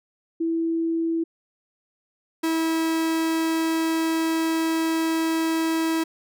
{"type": "tone pair in turn", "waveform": ["sine", "45% pulse"], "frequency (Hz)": [329.6, 324.5], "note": ["E4", "E4"], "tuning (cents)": [0, -27], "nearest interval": "unison", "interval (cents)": 27, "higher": "first", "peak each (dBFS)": -21, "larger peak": "neither", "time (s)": [[0.4, 1.24], [2.43, 6.04]], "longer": "second", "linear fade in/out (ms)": 10, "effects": []}